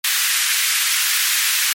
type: high-pass noise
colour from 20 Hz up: pink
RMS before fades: -18 dBFS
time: 0.04-1.73 s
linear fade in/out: 5 ms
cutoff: 1600 Hz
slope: 24 dB/octave
effects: MP3 64 kbps